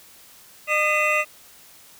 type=tone cluster; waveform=triangle; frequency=607 / 1223 / 2021 / 2506 / 2702 Hz; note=D#5 / D#6 / B6 / D#7 / E7; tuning=-43 / -30 / +39 / +12 / +42 cents; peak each=-23 dBFS; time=0.67-1.25 s; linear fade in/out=50 ms; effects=white hiss -49 dBFS RMS until 1.99 s